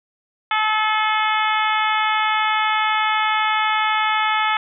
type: harmonic tone with a mistuned harmonic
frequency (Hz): 432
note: A4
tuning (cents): -32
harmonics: 2 / 3 / 4 / 5 / 6 / 7 / 8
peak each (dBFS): -21 / -21 / -26 / -24 / -30 / -30 / -30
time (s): 0.51-4.57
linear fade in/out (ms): 2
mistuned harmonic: 6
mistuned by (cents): -23
effects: none